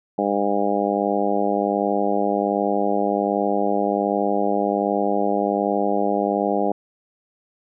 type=harmonic tone; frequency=101.3 Hz; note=G#2; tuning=43 cents flat; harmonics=2 / 3 / 4 / 5 / 6 / 7 / 8; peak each=-26 / -26 / -26 / -26 / -26 / -26 / -26 dBFS; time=0.18-6.72 s; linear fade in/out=5 ms; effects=none